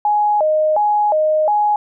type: tone with vibrato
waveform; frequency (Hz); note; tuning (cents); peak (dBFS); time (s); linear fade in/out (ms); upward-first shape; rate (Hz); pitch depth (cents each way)
sine; 719; F#5; -50; -12; 0.05-1.76; 2; square; 1.4; 260
effects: none